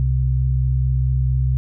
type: tone pair together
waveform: sine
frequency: 64.5 / 129 Hz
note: C2 / C3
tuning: -24 / -24 cents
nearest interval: octave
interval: 1200 cents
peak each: -18 / -18 dBFS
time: 0-1.57 s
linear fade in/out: 0 ms
effects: none